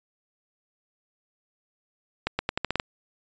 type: accelerating click train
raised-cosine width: 0.3 ms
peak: -9 dBFS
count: 8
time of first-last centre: 2.27-2.799 s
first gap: 120 ms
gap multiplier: 0.84
effects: resampled to 16000 Hz

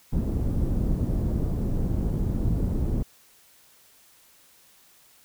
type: low-pass noise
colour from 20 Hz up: pink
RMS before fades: -25 dBFS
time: 0.12-3.03 s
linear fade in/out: 10 ms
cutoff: 260 Hz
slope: 12 dB/octave
effects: white hiss -57 dBFS RMS until 5.24 s

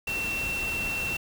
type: tone in noise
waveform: sine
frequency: 2708 Hz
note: E7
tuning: 46 cents sharp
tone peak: -28 dBFS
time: 0.07-1.17 s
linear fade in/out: 5 ms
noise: pink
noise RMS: -36 dBFS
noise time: 0.07-1.17 s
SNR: +5 dB
effects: none

